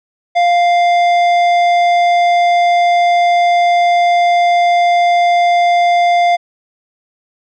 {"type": "tone with tanh clipping", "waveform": "sine", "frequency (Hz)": 698.5, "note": "F5", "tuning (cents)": 0, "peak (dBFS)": -10, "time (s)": [0.35, 6.37], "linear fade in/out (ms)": 20, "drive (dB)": 12, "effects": []}